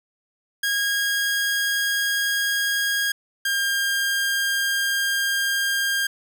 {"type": "tone pair in turn", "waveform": "sawtooth", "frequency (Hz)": [1634, 1606.9], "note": ["G#6", "G6"], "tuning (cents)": [-29, 42], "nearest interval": "unison", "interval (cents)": 29, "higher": "first", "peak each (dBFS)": -17, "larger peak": "neither", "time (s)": [[0.63, 3.12], [3.45, 6.07]], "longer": "second", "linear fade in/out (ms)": 5, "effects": []}